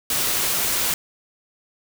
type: noise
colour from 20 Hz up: white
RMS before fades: -22 dBFS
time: 0.1-0.94 s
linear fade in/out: 2 ms
effects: none